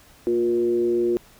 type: tone with frequency modulation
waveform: sine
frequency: 355.8 Hz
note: F4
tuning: 32 cents sharp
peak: -18 dBFS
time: 0.27-1.17 s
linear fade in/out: 0 ms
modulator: 123 Hz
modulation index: 0.52
effects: pink hiss -52 dBFS RMS until 1.39 s